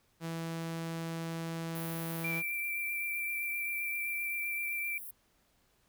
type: tone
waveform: sawtooth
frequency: 164.81 Hz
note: E3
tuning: in tune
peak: -32 dBFS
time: 0.2-2.43 s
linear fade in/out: 50 ms
type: high-pass noise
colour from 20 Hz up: white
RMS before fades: -45 dBFS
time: 1.75-5.11 s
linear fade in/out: 5 ms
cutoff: 9800 Hz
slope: 48 dB/octave
type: tone with vibrato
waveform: sine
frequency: 2349 Hz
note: D7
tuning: in tune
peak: -33 dBFS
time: 2.24-4.98 s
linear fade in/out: 5 ms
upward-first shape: triangle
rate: 7.7 Hz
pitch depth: 18 cents each way
effects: pink hiss -71 dBFS RMS until 5.88 s